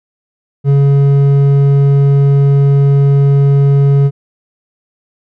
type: tone with hard clipping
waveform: sine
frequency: 140 Hz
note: C#3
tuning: 18 cents sharp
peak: -7 dBFS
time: 0.64-4.11 s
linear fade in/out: 50 ms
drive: 6 dB
effects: none